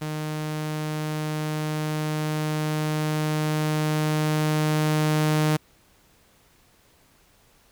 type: tone with level ramp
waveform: sawtooth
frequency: 153.6 Hz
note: D#3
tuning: 22 cents flat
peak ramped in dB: -24 to -15 dBFS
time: 0.01-5.57 s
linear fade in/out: 10 ms
effects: pink hiss -59 dBFS RMS until 7.71 s